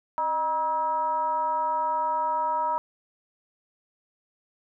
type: tone with frequency modulation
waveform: sine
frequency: 954 Hz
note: A#5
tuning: 40 cents sharp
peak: -23 dBFS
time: 0.18-2.78 s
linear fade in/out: 0 ms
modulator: 339 Hz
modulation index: 0.63
effects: none